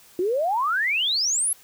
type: exponential sweep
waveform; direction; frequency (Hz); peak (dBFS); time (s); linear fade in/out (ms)
sine; up; 342.4 to 11390; -20; 0.19-1.53; 2
effects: white hiss -52 dBFS RMS until 1.63 s